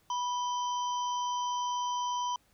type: harmonic tone with a mistuned harmonic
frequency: 982 Hz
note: B5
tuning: 10 cents flat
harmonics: 1 / 3 / 5 / 6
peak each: -30 / -41 / -53 / -45 dBFS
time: 0.1-2.36 s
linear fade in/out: 2 ms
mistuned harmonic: 3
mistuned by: +89 cents
effects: pink hiss -68 dBFS RMS until 2.53 s